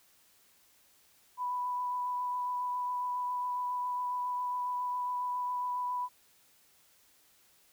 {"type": "tone with vibrato", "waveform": "sine", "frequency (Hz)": 990, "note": "B5", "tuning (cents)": 4, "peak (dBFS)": -31, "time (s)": [1.37, 6.09], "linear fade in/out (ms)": 50, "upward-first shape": "triangle", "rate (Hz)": 7.3, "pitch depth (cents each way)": 13, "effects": ["white hiss -65 dBFS RMS until 7.72 s"]}